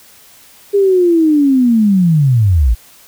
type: linear sweep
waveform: sine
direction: down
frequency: 408.3 to 50.6 Hz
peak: -7 dBFS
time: 0.73-2.75 s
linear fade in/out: 20 ms
effects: white hiss -43 dBFS RMS until 3.07 s